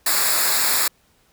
white noise with comb filter, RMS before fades -19 dBFS, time 0.06-0.88 s, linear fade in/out 5 ms, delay 0.33 ms, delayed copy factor -0.75, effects pink hiss -60 dBFS RMS until 1.32 s

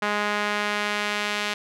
sawtooth tone with band-pass filter sweep, 207.7 Hz, G#3, in tune, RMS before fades -26 dBFS, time 0.02-1.54 s, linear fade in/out 5 ms, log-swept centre 1500 to 2800 Hz, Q 1, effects none

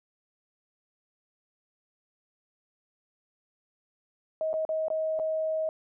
sine tone with dropouts, 633 Hz, D#5, 30 cents sharp, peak -26 dBFS, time 4.41-5.69 s, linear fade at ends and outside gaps 1 ms, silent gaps 4.531-4.539 / 4.651-4.691 / 4.883-4.902 / 5.191-5.197 s, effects none

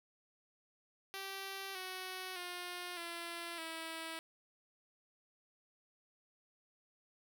5% pulse tone with pitch steps, 388.9 / 372 / 355.8 / 340.3 / 325.5 Hz, G4 / F#4 / F4 / F4 / E4, -14 / +9 / +32 / -45 / -22 cents, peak -31 dBFS, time 1.14-4.19 s, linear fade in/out 0 ms, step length 610 ms, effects none

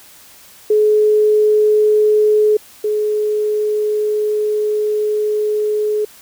sine tone pair in turn, 425.1 / 423.6 Hz, G#4 / G#4, +40 / +34 cents, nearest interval unison, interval 6 cents, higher first, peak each -9 / -14 dBFS, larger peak first, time 0.7-2.57 / 2.84-6.05 s, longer second, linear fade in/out 5 ms, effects white hiss -43 dBFS RMS until 6.21 s

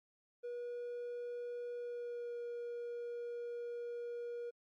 triangle tone with pitch glide, 482.7 to 476.6 Hz, B4 to A#4, -40 to +38 cents, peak -38 dBFS, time 0.43-4.51 s, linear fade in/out 20 ms, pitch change -22 cents, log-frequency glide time 1.75-2.38 s, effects tanh soft clip ceiling -34 dBFS + AAC 64 kbps

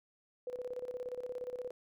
sine tone with tremolo, 497.2 Hz, B4, 12 cents sharp, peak -36 dBFS, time 0.47-1.71 s, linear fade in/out 2 ms, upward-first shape square, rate 17 Hz, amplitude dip 70%, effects none

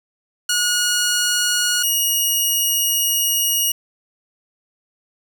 10% pulse tone pair in turn, 1446 / 2881 Hz, F#6 / F#7, -40 / -47 cents, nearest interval octave, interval 1193 cents, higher second, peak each -8 dBFS, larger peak neither, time 0.49-1.83 / 1.83-3.72 s, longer second, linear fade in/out 5 ms, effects none

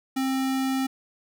square tone, 264.9 Hz, C4, 22 cents sharp, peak -24 dBFS, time 0.16-0.87 s, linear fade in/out 10 ms, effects none

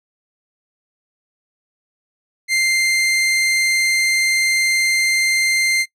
sawtooth tone, 2093 Hz, C7, in tune, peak -11 dBFS, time 2.48-5.86 s, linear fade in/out 50 ms, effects noise-tail reverb RT60 0.1 s tail -20 dB re dry + low-pass 10000 Hz 12 dB/octave

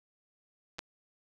clicks, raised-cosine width 0.2 ms, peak -28 / -19 dBFS, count 2, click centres 0.785 / 0.791 s, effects none

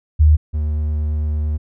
sine / triangle tone pair in turn, 76.4 / 75.74 Hz, D#2 / D#2, -31 / -46 cents, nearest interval unison, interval 15 cents, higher first, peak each -7 / -15 dBFS, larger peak first, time 0.19-0.37 / 0.53-1.58 s, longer second, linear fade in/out 20 ms, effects none

